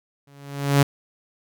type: tone with exponential growth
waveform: sawtooth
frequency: 140.9 Hz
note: C#3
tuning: 29 cents sharp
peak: -8 dBFS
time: 0.27-0.83 s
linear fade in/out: 5 ms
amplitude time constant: 120 ms
effects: none